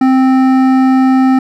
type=tone with hard clipping; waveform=sine; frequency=261.6 Hz; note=C4; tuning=in tune; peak=-8 dBFS; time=0.01-1.39 s; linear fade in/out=5 ms; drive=12 dB; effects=none